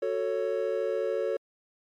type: chord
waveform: triangle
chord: F# minor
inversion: none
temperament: just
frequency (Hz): 370 / 444 / 555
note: F#4 / A4 / C#5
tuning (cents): 0 / +16 / +2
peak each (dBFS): -31 / -28 / -28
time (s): 0.02-1.37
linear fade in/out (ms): 5
effects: MP3 96 kbps